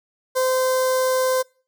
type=tone with notch filter; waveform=sawtooth; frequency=516 Hz; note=C5; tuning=24 cents flat; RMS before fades=-20 dBFS; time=0.35-1.43 s; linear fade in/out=20 ms; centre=2600 Hz; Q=0.73; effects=noise-tail reverb RT60 0.4 s tail -25 dB re dry